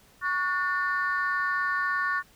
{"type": "tone cluster", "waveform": "sine", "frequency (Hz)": [1119, 1456, 1793], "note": ["C#6", "F#6", "A6"], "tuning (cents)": [16, -28, 32], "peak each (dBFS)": -28, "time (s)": [0.21, 2.23], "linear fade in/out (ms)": 50, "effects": ["tanh soft clip ceiling -17 dBFS", "pink hiss -58 dBFS RMS until 2.35 s"]}